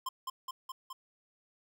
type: tone with echo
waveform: square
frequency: 1046.5 Hz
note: C6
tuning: in tune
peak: -34 dBFS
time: 0.06-0.09 s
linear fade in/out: 5 ms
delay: 210 ms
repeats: 4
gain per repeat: -2 dB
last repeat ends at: 0.93 s
effects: none